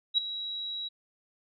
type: tone with ADSR envelope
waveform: sine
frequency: 3873 Hz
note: B7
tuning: 35 cents flat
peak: -19 dBFS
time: 0.14-0.89 s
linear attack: 39 ms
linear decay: 7 ms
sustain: -14 dB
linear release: 18 ms
effects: none